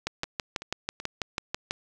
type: two click trains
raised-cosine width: 0.2 ms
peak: -21 / -11 dBFS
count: 4 / 11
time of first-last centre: 0.24-1.381 / 0.07-1.709 s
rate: 2.63 / 6.1 Hz
effects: none